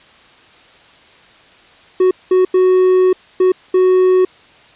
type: tone bursts at uneven times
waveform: triangle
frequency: 370 Hz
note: F#4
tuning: in tune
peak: -6 dBFS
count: 5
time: 2-2.11 / 2.31-2.45 / 2.54-3.13 / 3.4-3.52 / 3.74-4.25 s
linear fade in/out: 5 ms
effects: white hiss -45 dBFS RMS until 4.75 s + resampled to 8000 Hz